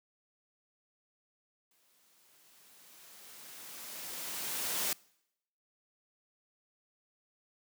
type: noise with exponential growth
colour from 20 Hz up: white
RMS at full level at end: -32 dBFS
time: 1.71-4.93 s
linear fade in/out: 2 ms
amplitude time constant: 700 ms
effects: noise-tail reverb RT60 0.8 s tail -25 dB re dry + high-pass 150 Hz 12 dB/octave